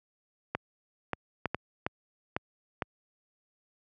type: clicks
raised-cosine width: 0.5 ms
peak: -14 dBFS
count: 7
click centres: 0.55 / 1.133 / 1.457 / 1.546 / 1.865 / 2.365 / 2.822 s
effects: high-pass 80 Hz 12 dB/octave